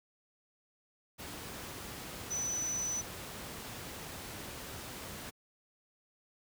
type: tone in noise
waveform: sine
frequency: 5990 Hz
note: F#8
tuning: 20 cents sharp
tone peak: -33 dBFS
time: 2.3-3.02 s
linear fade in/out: 20 ms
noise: pink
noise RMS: -44 dBFS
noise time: 1.18-5.31 s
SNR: +8 dB
effects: high-pass 60 Hz 12 dB/octave